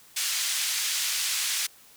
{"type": "band-pass noise", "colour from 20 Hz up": "white", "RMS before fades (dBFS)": -28, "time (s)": [0.16, 1.67], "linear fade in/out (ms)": 10, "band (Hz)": [2100, 7800], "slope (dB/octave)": 12, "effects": ["white hiss -54 dBFS RMS until 1.96 s"]}